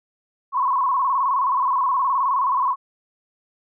sine tone with vibrato, 1046.5 Hz, C6, in tune, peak -17 dBFS, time 0.52-2.76 s, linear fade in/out 50 ms, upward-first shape square, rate 19 Hz, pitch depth 83 cents each way, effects none

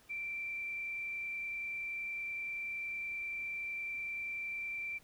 sine tone with frequency modulation, 2349 Hz, D7, in tune, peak -37 dBFS, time 0.09-4.99 s, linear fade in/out 20 ms, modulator 30.6 Hz, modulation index 0.72, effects pink hiss -64 dBFS RMS until 5.03 s

